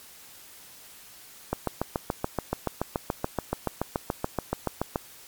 click train, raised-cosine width 1 ms, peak -11 dBFS, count 25, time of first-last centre 1.53-4.959 s, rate 7 Hz, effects white hiss -49 dBFS RMS until 5.27 s + MP3 96 kbps

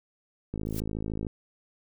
click train, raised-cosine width 3 ms, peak -20 dBFS, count 40, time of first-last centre 0.54-1.268 s, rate 53.6 Hz
blue noise with exponential growth, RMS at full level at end -33 dBFS, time 0.66-0.8 s, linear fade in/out 2 ms, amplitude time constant 30 ms
effects none

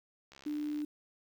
click train, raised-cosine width 0.2 ms, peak -36 dBFS, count 35, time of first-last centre 0.32-0.819 s, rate 68.2 Hz
sine tone, 297.9 Hz, D4, 25 cents sharp, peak -33 dBFS, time 0.46-0.85 s, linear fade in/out 5 ms
effects 10-bit

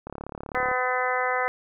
click train, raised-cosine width 1 ms, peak -21 dBFS, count 24, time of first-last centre 0.07-0.714 s, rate 35.7 Hz
harmonic tone, 252.7 Hz, B3, 40 cents sharp, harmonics 2 / 3 / 4 / 5 / 6 / 7 / 8, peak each -29 / -29 / -31 / -30 / -32 / -32 / -31 dBFS, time 0.55-1.48 s, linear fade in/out 0 ms
effects none

